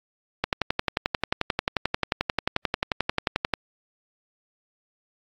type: click train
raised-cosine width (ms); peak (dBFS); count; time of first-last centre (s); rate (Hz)
0.3; -6; 36; 0.44-3.537; 11.3
effects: AAC 64 kbps